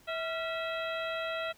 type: harmonic tone with a mistuned harmonic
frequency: 651 Hz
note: E5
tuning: 22 cents flat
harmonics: 1 / 2 / 3 / 4 / 5 / 6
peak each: -35 / -38 / -42 / -42 / -44 / -46 dBFS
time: 0.07-1.53 s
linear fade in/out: 20 ms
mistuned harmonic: 2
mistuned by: +94 cents
effects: pink hiss -61 dBFS RMS until 1.57 s

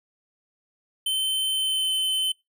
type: tone with pitch glide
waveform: square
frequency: 3082 to 3061 Hz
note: G7 to G7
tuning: -30 to -42 cents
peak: -23 dBFS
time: 1.06-2.32 s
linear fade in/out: 5 ms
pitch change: -12 cents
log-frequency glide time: 1.5-1.91 s
effects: noise-tail reverb RT60 0.2 s tail -23 dB re dry

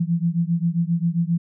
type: beating tone pair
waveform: sine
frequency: 166.2 / 173.7 Hz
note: E3 / F3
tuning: +15 / -9 cents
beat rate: 7.5 Hz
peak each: -21 / -22 dBFS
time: 0-1.38 s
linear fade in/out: 10 ms
effects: none

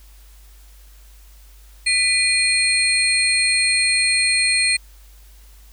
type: tone cluster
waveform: sine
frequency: 1999 / 2426 / 4216 / 8600 Hz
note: B6 / D#7 / C8 / C9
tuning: +20 / -44 / +12 / +47 cents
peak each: -24 / -19 / -20 / -21 dBFS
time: 1.86-4.77 s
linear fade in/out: 10 ms
effects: added 50 Hz sine -43 dBFS peak until 5.72 s + white hiss -53 dBFS RMS until 5.72 s

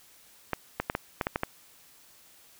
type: clicks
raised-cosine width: 0.5 ms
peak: -12 dBFS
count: 8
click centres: 0.533 / 0.8 / 0.899 / 0.951 / 1.212 / 1.269 / 1.359 / 1.434 s
effects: white hiss -57 dBFS RMS until 2.59 s

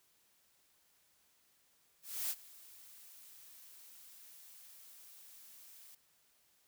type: noise with ADSR envelope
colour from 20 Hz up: blue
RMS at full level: -36 dBFS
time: 2.02-5.95 s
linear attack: 280 ms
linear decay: 48 ms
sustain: -21 dB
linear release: 4 ms
effects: white hiss -72 dBFS RMS until 6.67 s

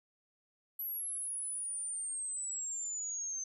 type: exponential sweep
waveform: sine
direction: down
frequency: 11840 to 6210 Hz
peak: -36 dBFS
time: 0.79-3.44 s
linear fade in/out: 5 ms
effects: none

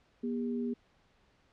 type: tone pair together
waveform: sine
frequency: 240 / 403.6 Hz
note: B3 / G#4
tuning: -49 / -49 cents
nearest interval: major sixth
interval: 900 cents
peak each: -32 / -38 dBFS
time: 0.23-0.74 s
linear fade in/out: 10 ms
effects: pink hiss -68 dBFS RMS until 1.52 s + low-pass 4000 Hz 12 dB/octave

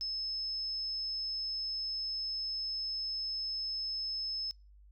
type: tone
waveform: sine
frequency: 5210 Hz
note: E8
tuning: 21 cents flat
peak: -34 dBFS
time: 0.01-4.51 s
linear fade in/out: 0 ms
effects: noise-tail reverb RT60 0.3 s tail -25 dB re dry + added 50 Hz sine -55 dBFS peak until 4.91 s

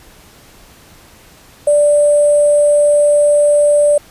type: tone with sample-and-hold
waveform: sine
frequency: 587.3 Hz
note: D5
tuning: in tune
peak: -7 dBFS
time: 1.67-3.98 s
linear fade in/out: 5 ms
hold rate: 8820 Hz
effects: pink hiss -43 dBFS RMS until 4.1 s + resampled to 32000 Hz

